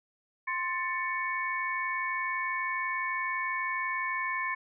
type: tone cluster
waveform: sine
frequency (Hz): 1046 / 1769 / 2227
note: C6 / A6 / C#7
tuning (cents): -1 / +9 / +7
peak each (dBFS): -33 / -34 / -34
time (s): 0.47-4.55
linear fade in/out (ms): 10
effects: none